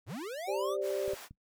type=linear sweep; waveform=square; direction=up; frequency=71.8 to 1245 Hz; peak=-38 dBFS; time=0.06-0.77 s; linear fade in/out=50 ms
type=chord; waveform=sine; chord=G suspended fourth; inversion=none; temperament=equal; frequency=392 / 523.3 / 587.3 Hz; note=G4 / C5 / D5; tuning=0 / 0 / 0 cents; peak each=-34 / -37 / -34 dBFS; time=0.47-1.15 s; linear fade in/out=20 ms
type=high-pass noise; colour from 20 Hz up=pink; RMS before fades=-48 dBFS; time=0.81-1.29 s; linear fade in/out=50 ms; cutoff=600 Hz; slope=12 dB/octave
type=clicks; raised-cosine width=5 ms; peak=-37 dBFS; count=3; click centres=1.08 / 1.135 / 1.31 s
effects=noise-tail reverb RT60 0.1 s tail -18 dB re dry